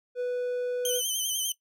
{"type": "tone", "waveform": "triangle", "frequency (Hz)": 493.9, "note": "B4", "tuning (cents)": 0, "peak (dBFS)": -25, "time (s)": [0.15, 1.02], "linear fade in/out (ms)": 50}
{"type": "tone with vibrato", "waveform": "15% pulse", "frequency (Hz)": 3093, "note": "G7", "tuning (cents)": -24, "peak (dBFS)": -20, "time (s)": [0.85, 1.52], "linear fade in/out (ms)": 2, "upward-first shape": "sine", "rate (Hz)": 10, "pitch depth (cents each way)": 55}
{"effects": ["noise-tail reverb RT60 0.1 s tail -18 dB re dry"]}